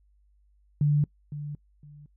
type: tone with echo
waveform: sine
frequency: 146.83 Hz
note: D3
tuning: in tune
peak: -19 dBFS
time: 0.81-1.04 s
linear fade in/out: 2 ms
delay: 510 ms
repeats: 2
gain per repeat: -13 dB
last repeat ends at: 2.06 s
effects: noise-tail reverb RT60 0.1 s tail -24 dB re dry + added 50 Hz sine -60 dBFS peak until 2.16 s